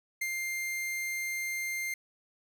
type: tone with ADSR envelope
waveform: 45% pulse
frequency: 2100 Hz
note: C7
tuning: 6 cents sharp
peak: -29 dBFS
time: 0.21-1.94 s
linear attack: 8 ms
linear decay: 51 ms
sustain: -3 dB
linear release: 3 ms
effects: none